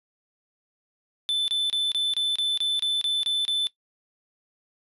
triangle tone bursts, 3521 Hz, A7, in tune, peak -20 dBFS, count 11, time 1.29-3.67 s, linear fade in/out 0 ms, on 190 ms, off 29 ms, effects noise-tail reverb RT60 0.1 s tail -19 dB re dry + resampled to 32000 Hz

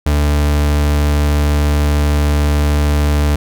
40% pulse tone, 73.42 Hz, D2, in tune, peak -10 dBFS, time 0.06-3.36 s, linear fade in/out 5 ms, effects none

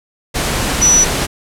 sine tone in noise, 5920 Hz, F#8, in tune, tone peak -7 dBFS, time 0.81-1.05 s, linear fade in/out 20 ms, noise pink, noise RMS -17 dBFS, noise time 0.34-1.27 s, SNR +7 dB, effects low-pass 11000 Hz 12 dB/octave

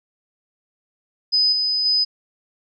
sine tone with level steps, 5010 Hz, D#8, 11 cents sharp, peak -14 / -18 / -15 dBFS, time 1.32-2.05 s, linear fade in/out 20 ms, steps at 1.52 / 1.85 s, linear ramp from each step 10 ms, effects none

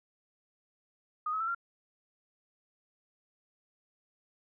sine tone with pitch steps, 1236 / 1282.5 / 1330.8 / 1381 Hz, D#6 / E6 / E6 / F6, -12 / -48 / +16 / -20 cents, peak -30 dBFS, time 1.26-1.548 s, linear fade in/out 5 ms, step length 72 ms, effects none

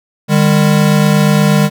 square tone pair together, 152.2 / 200.6 Hz, D#3 / G3, -38 / +40 cents, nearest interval perfect fourth, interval 478 cents, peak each -11 / -11 dBFS, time 0.28-1.7 s, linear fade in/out 50 ms, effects none

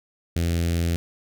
sawtooth tone with notch filter, 84.6 Hz, E2, 45 cents sharp, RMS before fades -23 dBFS, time 0.36-0.96 s, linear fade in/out 0 ms, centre 990 Hz, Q 0.6, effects none

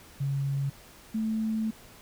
sine tone pair in turn, 138.59 / 220 Hz, C#3 / A3, 0 / 0 cents, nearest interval minor sixth, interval 800 cents, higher second, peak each -26 dBFS, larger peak neither, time 0.2-0.7 / 1.14-1.71 s, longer second, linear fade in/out 10 ms, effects pink hiss -52 dBFS RMS until 2.01 s

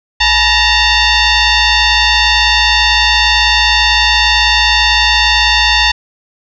sine tone with frequency modulation, 851 Hz, G#5, 42 cents sharp, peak -7 dBFS, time 0.2-5.92 s, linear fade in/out 10 ms, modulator 909 Hz, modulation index 4.5, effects none

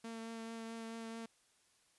sawtooth tone with vibrato, 227 Hz, A#3, 46 cents flat, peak -40 dBFS, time 0.04-1.26 s, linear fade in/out 5 ms, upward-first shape triangle, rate 4.6 Hz, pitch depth 16 cents each way, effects white hiss -72 dBFS RMS until 1.98 s + resampled to 24000 Hz

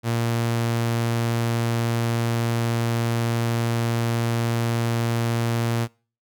sawtooth tone, 116.54 Hz, A#2, in tune, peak -17 dBFS, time 0.03-5.88 s, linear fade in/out 50 ms, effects noise-tail reverb RT60 0.4 s tail -25 dB re dry

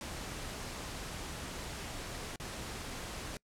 pink noise with dropouts, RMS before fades -42 dBFS, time 0.01-3.37 s, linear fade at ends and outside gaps 1 ms, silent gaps 2.359-2.399 s, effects noise-tail reverb RT60 0.1 s tail -25 dB re dry + low-pass 10000 Hz 12 dB/octave

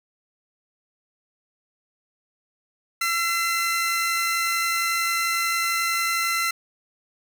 sawtooth tone pair together, 1348.3 / 2048 Hz, E6 / C7, +39 / -38 cents, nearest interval perfect fifth, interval 723 cents, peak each -21 dBFS, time 3.01-6.51 s, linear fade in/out 5 ms, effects none

